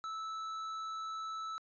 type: tone with tanh clipping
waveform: triangle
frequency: 1311 Hz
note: E6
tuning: 10 cents flat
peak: -40 dBFS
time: 0.04-1.58 s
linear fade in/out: 0 ms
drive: 13 dB
effects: resampled to 16000 Hz